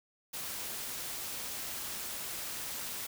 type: noise with amplitude modulation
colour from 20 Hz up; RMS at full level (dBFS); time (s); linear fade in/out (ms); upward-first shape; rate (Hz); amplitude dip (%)
white; -38; 0.33-3.07; 10; sine; 279; 35
effects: none